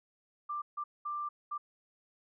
sine tone bursts at uneven times, 1183 Hz, D6, 12 cents sharp, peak -34 dBFS, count 4, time 0.49-0.62 / 0.77-0.84 / 1.05-1.29 / 1.51-1.58 s, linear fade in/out 10 ms, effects none

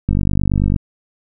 click train, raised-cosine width 5 ms, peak -4 dBFS, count 34, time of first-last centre 0.09-0.762 s, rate 49.1 Hz, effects none

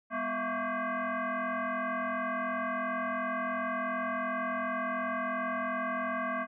sine tone with frequency modulation, 246.9 Hz, B3, in tune, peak -30 dBFS, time 0.1-6.47 s, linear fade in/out 50 ms, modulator 451 Hz, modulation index 3.4, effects none

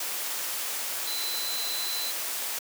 sine tone in noise, 4035 Hz, B7, 36 cents sharp, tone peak -32 dBFS, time 1.07-2.11 s, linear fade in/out 5 ms, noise white, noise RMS -32 dBFS, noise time 0-2.59 s, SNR -3 dB, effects high-pass 400 Hz 12 dB/octave

